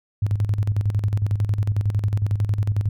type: tone with tremolo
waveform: sine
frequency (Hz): 103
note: G#2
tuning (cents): -14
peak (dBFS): -16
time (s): 0.22-2.89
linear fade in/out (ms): 5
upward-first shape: square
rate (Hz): 11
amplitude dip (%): 65
effects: none